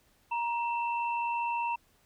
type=tone pair together; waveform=sine; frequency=941.2 / 2676 Hz; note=A#5 / E7; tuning=+16 / +25 cents; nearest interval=octave + tritone; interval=1809 cents; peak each=-29 / -37 dBFS; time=0.31-1.76 s; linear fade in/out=10 ms; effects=pink hiss -67 dBFS RMS until 2.05 s